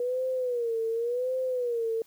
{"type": "tone with vibrato", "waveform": "sine", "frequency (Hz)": 482.9, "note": "B4", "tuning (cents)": -39, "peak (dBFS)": -26, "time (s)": [0, 2.02], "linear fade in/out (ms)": 2, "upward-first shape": "sine", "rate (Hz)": 0.9, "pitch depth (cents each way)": 120, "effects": ["white hiss -61 dBFS RMS until 2.06 s"]}